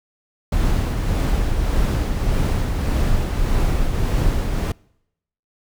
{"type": "noise with tremolo", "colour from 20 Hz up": "brown", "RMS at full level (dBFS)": -17, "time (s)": [0.52, 4.72], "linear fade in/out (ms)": 5, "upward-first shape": "triangle", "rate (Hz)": 1.7, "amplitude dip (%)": 40, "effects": ["noise-tail reverb RT60 0.8 s tail -25 dB re dry"]}